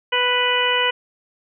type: harmonic tone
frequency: 494.1 Hz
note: B4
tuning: 1 cent sharp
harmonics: 1 / 2 / 3 / 4 / 5 / 6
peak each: -24 / -23 / -25 / -24 / -25 / -21 dBFS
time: 0.12-0.91 s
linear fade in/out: 10 ms
effects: none